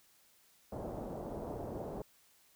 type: low-pass noise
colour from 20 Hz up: white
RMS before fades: -42 dBFS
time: 0.72-2.02 s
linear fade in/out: 2 ms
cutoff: 700 Hz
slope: 24 dB/octave
effects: white hiss -67 dBFS RMS until 2.55 s